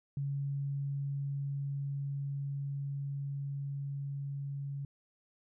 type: tone with level ramp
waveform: sine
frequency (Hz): 140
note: C#3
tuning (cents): +18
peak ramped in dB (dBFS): -32 to -36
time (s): 0.17-4.85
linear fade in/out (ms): 2
effects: none